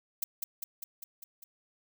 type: noise with echo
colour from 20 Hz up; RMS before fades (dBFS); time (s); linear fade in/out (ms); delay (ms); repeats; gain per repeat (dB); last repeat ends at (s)
violet; -31; 0.22-0.24; 5; 200; 6; -3; 1.44
effects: none